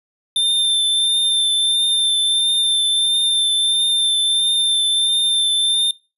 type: tone with vibrato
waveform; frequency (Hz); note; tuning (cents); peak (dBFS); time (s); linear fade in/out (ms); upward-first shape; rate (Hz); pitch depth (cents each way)
square; 3576; A7; +27; -15; 0.36-5.91; 2; triangle; 1.5; 23
effects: noise-tail reverb RT60 0.3 s tail -22 dB re dry + resampled to 32000 Hz